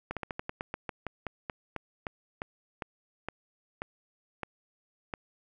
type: slowing click train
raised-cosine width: 0.5 ms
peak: -19 dBFS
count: 20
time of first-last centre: 0.11-5.138 s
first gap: 57 ms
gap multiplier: 1.15
effects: none